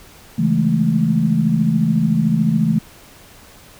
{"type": "chord", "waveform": "sine", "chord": "A major seventh", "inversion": "first", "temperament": "just", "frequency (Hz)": [137.5, 165, 206.2, 220], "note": ["C#3", "E3", "G#3", "A3"], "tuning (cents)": [-14, 2, -12, 0], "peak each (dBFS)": [-22, -17, -22, -17], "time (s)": [0.38, 2.79], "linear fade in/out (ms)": 10, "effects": ["pink hiss -44 dBFS RMS until 3.79 s"]}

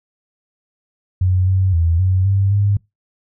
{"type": "tone with pitch steps", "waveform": "sine", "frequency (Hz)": [92.1, 94.4, 83.3, 93.4, 98.1, 101.3], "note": ["F#2", "F#2", "E2", "F#2", "G2", "G#2"], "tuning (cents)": [-7, 35, 19, 17, 2, -43], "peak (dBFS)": -12, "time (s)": [1.21, 2.77], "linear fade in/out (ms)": 5, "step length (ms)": 260, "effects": ["noise-tail reverb RT60 0.2 s tail -24 dB re dry"]}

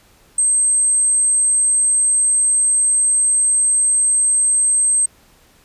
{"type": "tone", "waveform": "sine", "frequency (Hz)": 8310, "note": "C9", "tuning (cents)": -13, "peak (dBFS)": -12, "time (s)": [0.38, 5.06], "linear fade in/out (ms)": 5, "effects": ["pink hiss -52 dBFS RMS until 5.64 s", "resampled to 32000 Hz"]}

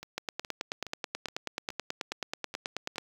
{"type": "two click trains", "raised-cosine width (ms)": 0.2, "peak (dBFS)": [-24, -15], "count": [8, 27], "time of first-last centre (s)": [[0.03, 2.959], [0.18, 2.982]], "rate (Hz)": [2.39, 9.28], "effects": ["high-pass 80 Hz 12 dB/octave", "7-bit"]}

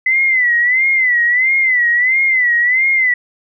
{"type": "tone with vibrato", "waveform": "sine", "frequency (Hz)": 2012, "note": "B6", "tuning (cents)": 32, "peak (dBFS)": -10, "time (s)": [0.06, 3.14], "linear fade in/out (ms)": 5, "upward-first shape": "sine", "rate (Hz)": 1.5, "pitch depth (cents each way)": 110, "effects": []}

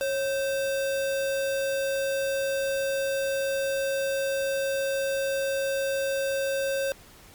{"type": "tone with sample-and-hold", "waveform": "sine", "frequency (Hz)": 547, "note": "C#5", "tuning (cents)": -23, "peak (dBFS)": -24, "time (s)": [0.01, 6.92], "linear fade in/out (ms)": 0, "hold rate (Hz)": 2100, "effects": ["pink hiss -51 dBFS RMS until 7.34 s", "MP3 96 kbps"]}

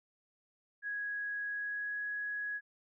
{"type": "tone with pitch glide", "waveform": "sine", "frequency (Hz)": [1661.2, 1671.8], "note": ["G#6", "G#6"], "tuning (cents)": [0, 11], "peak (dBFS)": -35, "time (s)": [0.82, 2.61], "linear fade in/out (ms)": 50, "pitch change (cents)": 11, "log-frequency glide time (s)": [1.48, 2.01], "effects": []}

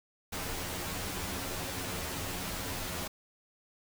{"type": "noise with comb filter", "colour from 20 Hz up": "pink", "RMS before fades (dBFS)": -37, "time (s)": [0.32, 3.08], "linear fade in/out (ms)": 10, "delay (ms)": 11, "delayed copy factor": 0.8, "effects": []}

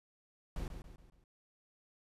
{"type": "noise with echo", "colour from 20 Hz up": "brown", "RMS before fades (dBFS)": -39, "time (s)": [0.56, 0.68], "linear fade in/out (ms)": 2, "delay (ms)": 140, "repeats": 4, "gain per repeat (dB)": -7, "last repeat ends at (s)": 1.24, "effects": ["resampled to 32000 Hz"]}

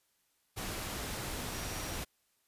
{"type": "tone in noise", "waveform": "sine", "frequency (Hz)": 5690, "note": "F8", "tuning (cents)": 31, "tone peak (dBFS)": -50, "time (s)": [1.52, 1.97], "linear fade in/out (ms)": 20, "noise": "pink", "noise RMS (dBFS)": -39, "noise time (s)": [0.56, 2.05], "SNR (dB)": -14, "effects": ["white hiss -75 dBFS RMS until 2.47 s", "resampled to 32000 Hz"]}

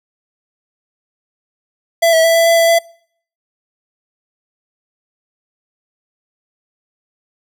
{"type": "tone with pitch steps", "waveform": "square", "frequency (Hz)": [669, 649, 662, 666, 670, 666, 671], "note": ["E5", "E5", "E5", "E5", "E5", "E5", "E5"], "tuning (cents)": [25, -27, 7, 18, 28, 18, 31], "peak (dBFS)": -9, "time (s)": [2.02, 2.79], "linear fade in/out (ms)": 10, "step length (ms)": 110, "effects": ["noise-tail reverb RT60 0.6 s tail -25 dB re dry"]}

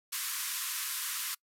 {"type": "band-pass noise", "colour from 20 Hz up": "white", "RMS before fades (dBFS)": -36, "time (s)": [0.12, 1.35], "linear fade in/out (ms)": 10, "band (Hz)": [990, 15000], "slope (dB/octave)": 96, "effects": ["noise-tail reverb RT60 0.1 s tail -25 dB re dry"]}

